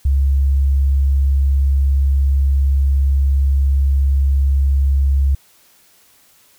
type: tone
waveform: sine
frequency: 68.6 Hz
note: C#2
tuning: 17 cents flat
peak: -11 dBFS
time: 0.05-5.35 s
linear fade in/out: 5 ms
effects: white hiss -52 dBFS RMS until 6.58 s